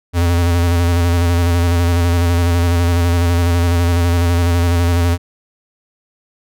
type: tone with vibrato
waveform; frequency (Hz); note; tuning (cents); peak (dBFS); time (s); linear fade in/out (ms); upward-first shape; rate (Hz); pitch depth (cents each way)
square; 86.2; F2; -22; -12; 0.13-5.18; 50; square; 12; 29
effects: none